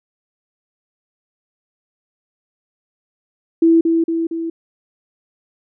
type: tone with echo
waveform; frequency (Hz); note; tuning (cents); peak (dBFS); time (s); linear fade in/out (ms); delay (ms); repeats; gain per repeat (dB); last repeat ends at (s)
sine; 330; E4; +2; -8; 3.62-3.81; 5; 230; 3; -4; 4.5
effects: none